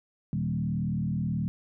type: tone with frequency modulation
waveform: sine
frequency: 165.1 Hz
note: E3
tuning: 3 cents sharp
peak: -26 dBFS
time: 0.33-1.48 s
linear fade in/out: 0 ms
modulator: 38.7 Hz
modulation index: 1.4
effects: none